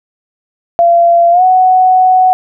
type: tone with pitch glide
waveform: sine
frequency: 685 to 742.7 Hz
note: F5 to F#5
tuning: -34 to +6 cents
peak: -4 dBFS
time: 0.79-2.33 s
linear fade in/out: 0 ms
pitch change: +140 cents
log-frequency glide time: 1.31-1.43 s
effects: none